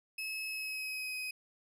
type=tone with pitch glide; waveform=35% pulse; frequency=2583 to 2517 Hz; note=E7 to D#7; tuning=-36 to +19 cents; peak=-35 dBFS; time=0.18-1.31 s; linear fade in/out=5 ms; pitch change=-45 cents; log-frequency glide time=0.47-1.14 s; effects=none